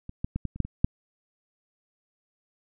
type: clicks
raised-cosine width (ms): 5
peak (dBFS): -25 / -16 / -16 / -17 / -27 / -10 / -24 / -7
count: 8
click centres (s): 0.094 / 0.245 / 0.36 / 0.453 / 0.56 / 0.603 / 0.65 / 0.845
effects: none